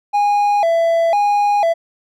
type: tone with vibrato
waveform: triangle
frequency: 740 Hz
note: F#5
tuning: in tune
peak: -10 dBFS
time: 0.13-1.74 s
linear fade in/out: 20 ms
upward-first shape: square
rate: 1 Hz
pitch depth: 180 cents each way
effects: none